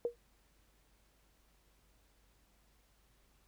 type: tone with exponential decay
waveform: sine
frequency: 475.3 Hz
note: A#4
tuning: 34 cents sharp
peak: -27 dBFS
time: 0.05-0.16 s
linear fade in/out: 1 ms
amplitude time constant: 22 ms
effects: added 50 Hz sine -70 dBFS peak until 3.47 s + pink hiss -72 dBFS RMS until 3.47 s